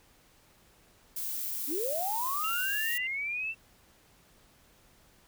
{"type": "noise", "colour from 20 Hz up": "violet", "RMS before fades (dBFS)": -35, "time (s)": [1.16, 2.98], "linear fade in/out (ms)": 5}
{"type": "linear sweep", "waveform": "sine", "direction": "up", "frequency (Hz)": [259.3, 2706], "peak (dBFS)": -31, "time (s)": [1.67, 3.55], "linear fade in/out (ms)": 50}
{"type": "tone", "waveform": "sine", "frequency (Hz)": 2785, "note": "F7", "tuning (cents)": -5, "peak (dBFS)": -35, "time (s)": [2.44, 3.07], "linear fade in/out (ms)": 2}
{"effects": ["pink hiss -62 dBFS RMS until 5.27 s"]}